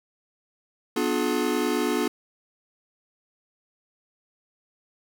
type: chord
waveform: square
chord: B diminished seventh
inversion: none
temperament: just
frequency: 246.9 / 296.3 / 355.6 / 426.7 Hz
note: B3 / D4 / F4 / Ab4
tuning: 0 / +15 / +31 / +47 cents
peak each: -29 dBFS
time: 0.96-2.08 s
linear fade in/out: 5 ms
effects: none